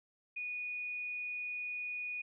sine tone, 2465 Hz, D#7, 17 cents flat, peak -37 dBFS, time 0.36-2.22 s, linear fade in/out 10 ms, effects none

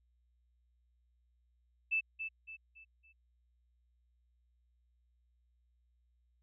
sine tone with echo, 2637 Hz, E7, in tune, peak -29 dBFS, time 1.91-2.01 s, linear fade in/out 20 ms, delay 280 ms, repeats 4, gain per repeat -8 dB, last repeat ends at 3.13 s, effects added 60 Hz sine -70 dBFS peak until 6.42 s

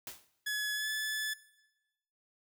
white noise with exponential decay, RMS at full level -40 dBFS, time 0.07-0.3 s, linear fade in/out 1 ms, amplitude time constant 49 ms
sawtooth tone with pitch glide, 1698 to 1729.7 Hz, G#6 to A6, +38 to -30 cents, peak -29 dBFS, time 0.46-1.34 s, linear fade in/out 10 ms, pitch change +32 cents, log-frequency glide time 0.74-0.89 s
effects noise-tail reverb RT60 1.0 s tail -18 dB re dry

